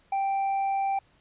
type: tone with tanh clipping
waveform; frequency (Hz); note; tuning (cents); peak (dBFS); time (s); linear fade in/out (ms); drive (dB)
sine; 784; G5; 0; -25; 0.12-0.99; 5; 4
effects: pink hiss -63 dBFS RMS until 1.2 s + resampled to 8000 Hz